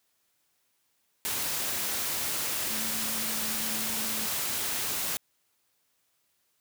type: tone in noise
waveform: sine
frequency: 220 Hz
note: A3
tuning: in tune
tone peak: -41 dBFS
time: 2.7-4.26 s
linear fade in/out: 0 ms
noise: white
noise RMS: -31 dBFS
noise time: 1.25-5.17 s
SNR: -13 dB
effects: white hiss -73 dBFS RMS until 6.6 s + high-pass 60 Hz 12 dB/octave